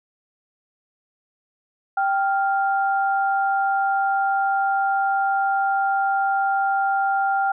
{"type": "tone pair together", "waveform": "sine", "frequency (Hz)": [784, 1396.9], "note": ["G5", "F6"], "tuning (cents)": [0, 0], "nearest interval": "minor seventh", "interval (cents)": 1000, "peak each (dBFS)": [-19, -24], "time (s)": [1.97, 7.52], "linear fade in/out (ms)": 5, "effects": []}